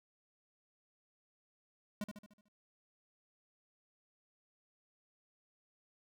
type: tone with echo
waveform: square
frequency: 207.7 Hz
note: G#3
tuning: in tune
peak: -37 dBFS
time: 2.01-2.04 s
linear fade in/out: 2 ms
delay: 74 ms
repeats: 6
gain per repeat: -6 dB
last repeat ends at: 2.484 s
effects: none